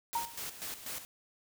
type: noise with tremolo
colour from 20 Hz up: white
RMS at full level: -40 dBFS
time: 0.13-1.05 s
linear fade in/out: 0 ms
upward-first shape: square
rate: 4.1 Hz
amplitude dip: 65%
type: tone with exponential decay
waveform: sine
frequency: 932.3 Hz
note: A#5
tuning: in tune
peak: -27 dBFS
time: 0.15-0.41 s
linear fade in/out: 5 ms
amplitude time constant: 55 ms
effects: none